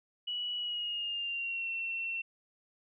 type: tone with pitch glide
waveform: sine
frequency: 2936 to 2708 Hz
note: F#7 to E7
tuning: -14 to +46 cents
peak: -33 dBFS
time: 0.27-2.22 s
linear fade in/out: 10 ms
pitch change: -140 cents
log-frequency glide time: 0.56-1.7 s
effects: none